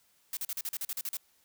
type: noise bursts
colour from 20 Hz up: blue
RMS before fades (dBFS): -35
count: 11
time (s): 0.33-1.17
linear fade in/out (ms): 2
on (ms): 40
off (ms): 40
effects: white hiss -68 dBFS RMS until 1.44 s